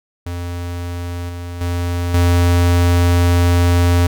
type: tone with level steps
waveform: square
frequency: 87.31 Hz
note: F2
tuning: in tune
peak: -23 / -26 / -18 / -11 dBFS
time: 0.26-4.07 s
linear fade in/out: 5 ms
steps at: 1.29 / 1.61 / 2.14 s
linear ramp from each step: 2 ms
effects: none